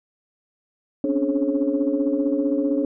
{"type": "tone cluster", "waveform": "sine", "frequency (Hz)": [260, 275.6, 291, 423.3, 544], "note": ["C4", "C#4", "D4", "G#4", "C#5"], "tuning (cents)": [-11, -10, -16, 33, -33], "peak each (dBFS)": [-30, -25, -21, -29, -26], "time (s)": [1.04, 2.85], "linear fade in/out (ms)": 2, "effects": ["tanh soft clip ceiling -9 dBFS"]}